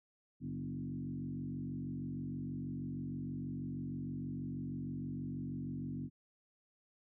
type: tone with frequency modulation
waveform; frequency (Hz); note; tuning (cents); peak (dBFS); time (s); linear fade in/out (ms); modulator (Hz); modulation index
sine; 200.1; G3; +36; -38; 0.4-6.1; 50; 46.3; 1.9
effects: none